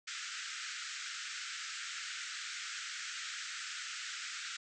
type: band-pass noise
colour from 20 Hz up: pink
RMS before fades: -43 dBFS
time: 0.07-4.57 s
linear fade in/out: 10 ms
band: 1300 to 7900 Hz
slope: 96 dB/octave
effects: none